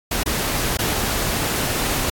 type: noise with dropouts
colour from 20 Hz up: pink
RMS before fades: -22 dBFS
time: 0.11-2.1 s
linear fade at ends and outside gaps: 5 ms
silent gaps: 0.234-0.259 / 0.772-0.788 s
effects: AAC 64 kbps